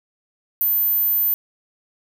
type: tone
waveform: sine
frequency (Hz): 14220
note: A9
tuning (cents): +17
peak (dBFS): -16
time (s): 0.61-1.34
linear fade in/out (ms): 0
effects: 7-bit